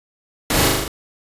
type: noise with echo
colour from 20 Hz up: pink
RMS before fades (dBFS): -18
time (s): 0.5-0.68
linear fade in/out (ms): 2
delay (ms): 40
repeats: 5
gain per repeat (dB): -2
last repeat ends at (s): 0.88
effects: resampled to 32000 Hz